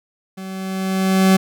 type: tone with level ramp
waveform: 40% pulse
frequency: 190 Hz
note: F#3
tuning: 46 cents sharp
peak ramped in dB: -29 to -8 dBFS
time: 0.37-1.37 s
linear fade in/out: 10 ms
effects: none